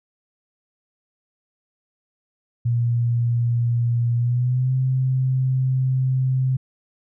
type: tone with pitch glide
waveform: sine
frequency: 118.7 to 130.19 Hz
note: A#2 to C3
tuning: +32 to -8 cents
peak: -17 dBFS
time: 2.65-6.57 s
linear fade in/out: 10 ms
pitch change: +160 cents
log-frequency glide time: 4.16-4.73 s
effects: none